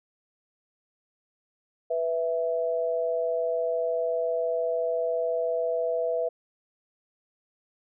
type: tone pair together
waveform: sine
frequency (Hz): 493.4 / 659.3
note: B4 / E5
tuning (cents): -2 / 0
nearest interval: perfect fourth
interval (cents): 502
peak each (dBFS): -27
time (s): 1.9-6.29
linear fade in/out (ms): 10
effects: none